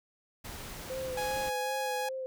pink noise, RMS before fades -43 dBFS, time 0.44-1.5 s, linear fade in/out 10 ms
sine tone with vibrato, 516 Hz, C5, 24 cents flat, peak -34 dBFS, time 0.9-2.26 s, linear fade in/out 0 ms, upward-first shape sine, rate 2.6 Hz, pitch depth 34 cents each way
sawtooth tone, 832 Hz, G#5, 3 cents sharp, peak -29 dBFS, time 1.17-2.09 s, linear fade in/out 5 ms
effects none

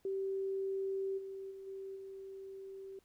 sine tone with level steps, 387.4 Hz, G4, 20 cents flat, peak -34 / -42 / -46 / -42 / -45 dBFS, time 0.05-2.99 s, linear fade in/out 2 ms, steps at 1.17 / 1.5 / 1.66 / 1.95 s, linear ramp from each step 20 ms, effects pink hiss -73 dBFS RMS until 3.04 s

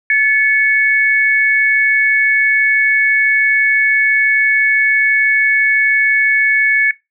sine tone pair together, 1729.4 / 2217 Hz, A6 / C#7, -30 / 0 cents, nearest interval major third, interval 430 cents, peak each -12 dBFS, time 0.1-6.91 s, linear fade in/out 2 ms, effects noise-tail reverb RT60 0.2 s tail -20 dB re dry

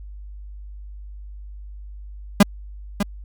45% pulse tone with echo, 202.5 Hz, G#3, 43 cents flat, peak -7 dBFS, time 2.4-2.43 s, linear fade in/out 5 ms, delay 600 ms, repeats 1, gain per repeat -10 dB, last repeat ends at 3.03 s, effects added 50 Hz sine -34 dBFS peak until 3.24 s + MP3 96 kbps

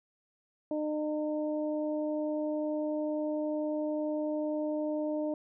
harmonic tone, 303.7 Hz, D#4, 42 cents flat, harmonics 1 / 2 / 3, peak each -32 / -33 / -46 dBFS, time 0.71-5.34 s, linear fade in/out 2 ms, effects none

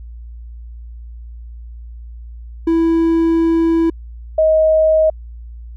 triangle / sine tone pair in turn, 329.6 / 630.2 Hz, E4 / D#5, 0 / +22 cents, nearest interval major seventh, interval 1122 cents, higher second, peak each -9 dBFS, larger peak neither, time 2.67-3.9 / 4.38-5.1 s, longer first, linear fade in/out 5 ms, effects added 58 Hz sine -30 dBFS peak until 5.76 s

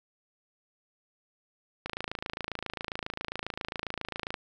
click train, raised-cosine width 0.3 ms, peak -17 dBFS, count 69, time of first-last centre 1.86-4.342 s, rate 27.4 Hz, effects none

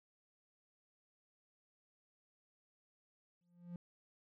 triangle tone with exponential growth, 174.61 Hz, F3, in tune, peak -39 dBFS, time 3.41-3.76 s, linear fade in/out 2 ms, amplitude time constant 74 ms, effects none

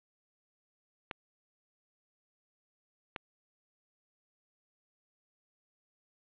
clicks, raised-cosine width 0.3 ms, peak -20 dBFS, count 2, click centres 1.112 / 3.162 s, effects resampled to 8000 Hz + 8-bit

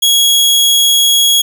sawtooth tone, 3322 Hz, G#7, in tune, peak -4 dBFS, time 0.02-1.42 s, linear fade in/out 10 ms, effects none

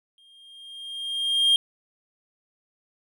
triangle tone with exponential growth, 3215 Hz, G7, 43 cents sharp, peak -13 dBFS, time 0.18-1.56 s, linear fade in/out 1 ms, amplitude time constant 300 ms, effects none

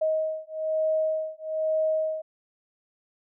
sine beating tone pair, 629 / 630.1 Hz, D#5 / D#5, +19 / +22 cents, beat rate 1.1 Hz, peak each -27 dBFS, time 0.01-2.22 s, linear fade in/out 10 ms, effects none

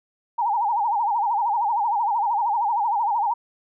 sine tone with vibrato, 878 Hz, A5, 4 cents flat, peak -19 dBFS, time 0.38-3.34 s, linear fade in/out 10 ms, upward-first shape sine, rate 13 Hz, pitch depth 160 cents each way, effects none

